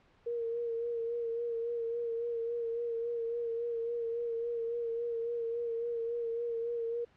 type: tone with vibrato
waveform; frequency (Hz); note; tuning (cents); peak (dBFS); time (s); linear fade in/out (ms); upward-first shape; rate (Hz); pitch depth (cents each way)
sine; 466.2; A#4; 0; -32; 0.26-7.05; 10; sine; 3.6; 31
effects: pink hiss -66 dBFS RMS until 7.16 s + low-pass 3000 Hz 12 dB/octave